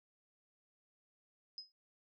sine tone with exponential decay, 5060 Hz, D#8, 28 cents sharp, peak -40 dBFS, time 1.58-1.72 s, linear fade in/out 1 ms, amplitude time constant 30 ms, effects none

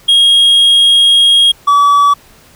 triangle tone pair in turn, 3268 / 1144.5 Hz, G#7 / D6, -29 / -45 cents, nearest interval octave + tritone, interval 1816 cents, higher first, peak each -3 dBFS, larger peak neither, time 0.08-1.52 / 1.67-2.14 s, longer first, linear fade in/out 10 ms, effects pink hiss -43 dBFS RMS until 2.55 s

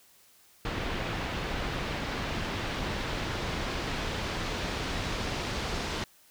pink noise with low-pass filter sweep, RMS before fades -33 dBFS, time 0.65-6.04 s, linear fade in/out 2 ms, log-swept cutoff 3100 to 5000 Hz, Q 0.87, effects white hiss -60 dBFS RMS until 6.3 s

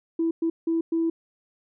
sine tone bursts at uneven times, 329.6 Hz, E4, in tune, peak -20 dBFS, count 4, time 0.19-0.31 / 0.42-0.5 / 0.67-0.81 / 0.92-1.1 s, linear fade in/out 5 ms, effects tanh soft clip ceiling -16 dBFS

